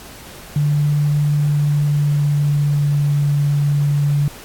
sine tone with pitch glide, 146.83 to 144.22 Hz, D3 to D3, 0 to -31 cents, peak -13 dBFS, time 0.56-4.28 s, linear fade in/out 2 ms, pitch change -31 cents, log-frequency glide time 1.39-3.27 s, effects pink hiss -38 dBFS RMS until 4.44 s + AAC 64 kbps

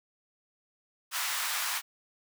pink high-pass noise, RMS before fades -32 dBFS, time 1.11-1.82 s, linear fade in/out 50 ms, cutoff 1000 Hz, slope 24 dB/octave, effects none

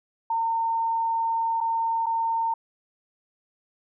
sine tone with dropouts, 911 Hz, A#5, 40 cents flat, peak -22 dBFS, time 0.3-2.54 s, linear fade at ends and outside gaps 5 ms, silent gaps 1.605-1.61 / 2.06-2.065 s, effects none

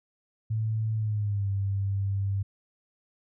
sine tone with pitch glide, 110 to 98.57 Hz, A2 to G2, 0 to +10 cents, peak -25 dBFS, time 0.5-2.43 s, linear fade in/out 10 ms, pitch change -190 cents, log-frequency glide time 0.95-1.49 s, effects none

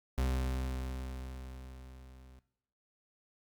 40% pulse tone with level ramp, 64.5 Hz, C2, 24 cents flat, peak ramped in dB -28 to -54 dBFS, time 0.18-2.39 s, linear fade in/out 0 ms, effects noise-tail reverb RT60 0.8 s tail -17 dB re dry + Opus 48 kbps

